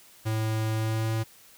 square tone with pitch glide, 110 to 111.47 Hz, A2 to A2, 0 to +23 cents, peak -26 dBFS, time 0.25-1.24 s, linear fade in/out 20 ms, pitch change +23 cents, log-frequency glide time 0.75-1.11 s, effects white hiss -54 dBFS RMS until 1.57 s

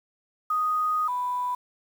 sine tone pair in turn, 1244.5 / 989.6 Hz, D#6 / B5, 0 / +3 cents, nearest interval major third, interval 397 cents, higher first, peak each -22 / -25 dBFS, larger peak first, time 0.5-1.08 / 1.08-1.55 s, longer first, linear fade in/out 5 ms, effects 8-bit

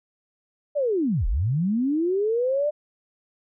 sine linear two-way sweep, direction down then up, 607 to 32.7 to 607 Hz, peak -20 dBFS, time 0.75-2.71 s, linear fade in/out 20 ms, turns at 1.27 s, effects none

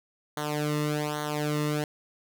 sawtooth tone with flanger, 149.6 Hz, D3, 32 cents sharp, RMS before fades -29 dBFS, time 0.37-1.84 s, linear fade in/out 2 ms, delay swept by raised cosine 0.39 to 1.29 ms, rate 1.2 Hz, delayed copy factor -0.9, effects none

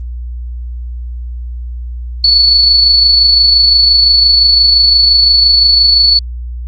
sine tone with amplitude modulation, 4435 Hz, C#8, in tune, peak -3 dBFS, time 2.24-6.19 s, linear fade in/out 2 ms, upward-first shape sine, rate 25.8 Hz, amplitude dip 35%, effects added 60 Hz sine -19 dBFS peak until 6.67 s + Opus 24 kbps

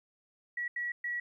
sine tone bursts at uneven times, 1928 Hz, B6, 42 cents flat, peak -32 dBFS, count 3, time 0.57-0.68 / 0.76-0.92 / 1.04-1.2 s, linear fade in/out 5 ms, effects 12-bit

